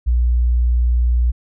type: tone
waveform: sine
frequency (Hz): 60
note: B1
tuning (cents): -49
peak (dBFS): -12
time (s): 0.06-1.32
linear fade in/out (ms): 20
effects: none